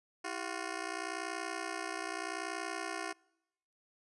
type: ring-modulated tone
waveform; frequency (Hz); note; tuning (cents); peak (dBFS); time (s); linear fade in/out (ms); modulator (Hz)
10% pulse; 360; F#4; -47; -26; 0.24-3.13; 10; 30.4
effects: noise-tail reverb RT60 0.9 s tail -26 dB re dry + resampled to 24000 Hz